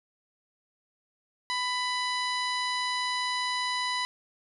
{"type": "harmonic tone with a mistuned harmonic", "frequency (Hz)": 995, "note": "B5", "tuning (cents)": 13, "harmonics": [1, 2, 3, 4, 5, 6, 7, 9, 10], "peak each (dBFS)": [-31, -33, -38, -34, -39, -49, -48, -52, -48], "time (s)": [1.5, 4.05], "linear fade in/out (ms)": 0, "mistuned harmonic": 10, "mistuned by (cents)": -43, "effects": []}